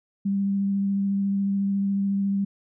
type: tone with vibrato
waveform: sine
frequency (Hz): 197.8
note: G3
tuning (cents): +16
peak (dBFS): -21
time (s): 0.25-2.45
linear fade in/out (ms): 10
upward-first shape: sine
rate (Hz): 14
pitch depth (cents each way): 11
effects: none